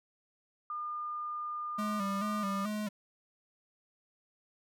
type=tone; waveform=sine; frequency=1210 Hz; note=D#6; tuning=49 cents flat; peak=-35 dBFS; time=0.7-2.66 s; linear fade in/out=2 ms
type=tone with vibrato; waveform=square; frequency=203.8 Hz; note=G#3; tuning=32 cents flat; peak=-34 dBFS; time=1.78-2.89 s; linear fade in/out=10 ms; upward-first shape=square; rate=2.3 Hz; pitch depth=65 cents each way
effects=none